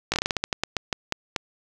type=slowing click train; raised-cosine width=0.2 ms; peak=-6 dBFS; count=15; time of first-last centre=0.12-1.362 s; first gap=18 ms; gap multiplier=1.22; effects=none